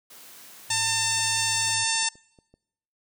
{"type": "high-pass noise", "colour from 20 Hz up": "white", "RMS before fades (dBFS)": -47, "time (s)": [0.1, 1.74], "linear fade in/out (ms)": 5, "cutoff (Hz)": 150, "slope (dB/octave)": 12}
{"type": "tone with pitch glide", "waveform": "triangle", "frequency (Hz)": [107.6, 106.36], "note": ["A2", "G#2"], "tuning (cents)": [-38, 42], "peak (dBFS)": -38, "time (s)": [0.69, 1.85], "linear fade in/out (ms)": 20, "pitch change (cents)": -20, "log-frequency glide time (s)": [0.94, 1.71]}
{"type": "harmonic tone", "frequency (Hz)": 898, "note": "A5", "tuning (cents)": 35, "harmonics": [1, 2, 3, 4, 5, 6, 7, 8, 9, 10], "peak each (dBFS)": [-32, -32, -32, -32, -32, -32, -32, -32, -32, -32], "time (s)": [0.7, 2.09], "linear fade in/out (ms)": 5}
{"type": "clicks", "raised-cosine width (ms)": 2, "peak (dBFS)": -40, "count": 7, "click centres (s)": [1.564, 1.646, 1.954, 2.028, 2.155, 2.388, 2.54]}
{"effects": ["noise-tail reverb RT60 0.9 s tail -26 dB re dry"]}